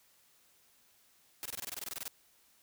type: noise bursts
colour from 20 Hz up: white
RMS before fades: -40 dBFS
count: 14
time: 1.43-2.079 s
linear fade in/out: 0 ms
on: 25 ms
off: 23 ms
effects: white hiss -67 dBFS RMS until 2.62 s